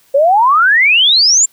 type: exponential sweep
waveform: sine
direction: up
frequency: 532 to 7459 Hz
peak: -6 dBFS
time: 0.14-1.46 s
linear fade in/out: 10 ms
effects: white hiss -51 dBFS RMS until 1.52 s